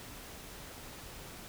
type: silence
effects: pink hiss -48 dBFS RMS until 1.48 s